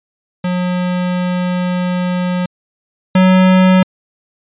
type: tone pair in turn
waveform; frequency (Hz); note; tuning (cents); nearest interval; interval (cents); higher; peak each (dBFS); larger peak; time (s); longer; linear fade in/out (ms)
square; 180 / 185.81; F#3 / F#3; -47 / +8; minor second; 55; second; -15 / -7; second; 0.44-2.46 / 3.15-3.83; first; 5
effects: resampled to 8000 Hz